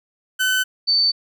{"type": "tone pair in turn", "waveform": ["30% pulse", "sine"], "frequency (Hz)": [1516, 4543], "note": ["F#6", "C#8"], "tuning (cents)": [42, 42], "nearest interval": "octave + perfect fifth", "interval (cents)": 1900, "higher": "second", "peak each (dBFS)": -14, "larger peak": "neither", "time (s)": [[0.39, 0.64], [0.87, 1.12]], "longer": "neither", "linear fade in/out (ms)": 20, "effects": []}